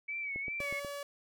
sine tone with vibrato, 2268 Hz, C#7, 39 cents sharp, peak -35 dBFS, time 0.08-0.8 s, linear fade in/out 10 ms, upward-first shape sine, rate 2.6 Hz, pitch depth 63 cents each way
click train, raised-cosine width 2 ms, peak -31 dBFS, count 5, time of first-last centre 0.36-0.848 s, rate 8.2 Hz
sawtooth tone, 570 Hz, C#5, 48 cents sharp, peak -35 dBFS, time 0.6-1.03 s, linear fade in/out 2 ms
effects none

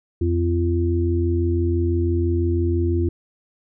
harmonic tone, 86 Hz, F2, 26 cents flat, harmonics 1 / 3 / 4, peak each -19 / -28 / -22 dBFS, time 0.21-3.09 s, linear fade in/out 5 ms, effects none

